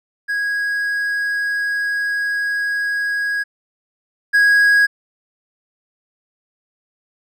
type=tone pair in turn; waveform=triangle; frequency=1652 / 1652 Hz; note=G#6 / G#6; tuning=-10 / -10 cents; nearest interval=unison; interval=0 cents; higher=neither; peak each=-16 / -8 dBFS; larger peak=second; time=0.28-3.44 / 4.33-4.87 s; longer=first; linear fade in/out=20 ms; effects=none